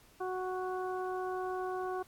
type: harmonic tone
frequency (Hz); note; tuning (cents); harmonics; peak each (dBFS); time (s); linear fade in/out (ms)
370; F#4; 0; 1 / 2 / 3 / 4; -36 / -39 / -42 / -47; 0.2-2.03; 10
effects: pink hiss -62 dBFS RMS until 2.07 s + AAC 64 kbps